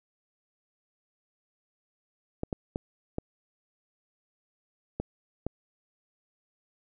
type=clicks; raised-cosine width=2 ms; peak=-17 dBFS; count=6; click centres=2.434 / 2.528 / 2.759 / 3.184 / 5 / 5.466 s; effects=none